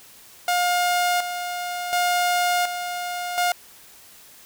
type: tone with tremolo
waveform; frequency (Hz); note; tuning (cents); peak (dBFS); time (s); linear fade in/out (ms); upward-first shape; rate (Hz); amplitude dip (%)
sawtooth; 711; F5; +31; -15; 0.48-3.52; 2; square; 0.69; 60
effects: white hiss -48 dBFS RMS until 4.45 s